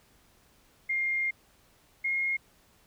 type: tone pair in turn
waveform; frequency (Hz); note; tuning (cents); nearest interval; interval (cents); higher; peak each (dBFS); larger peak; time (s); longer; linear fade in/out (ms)
sine; 2119 / 2146; C7 / C7; +21 / +43; unison; 22; second; -26; neither; 0.89-1.31 / 2.04-2.37; first; 10
effects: pink hiss -63 dBFS RMS until 2.86 s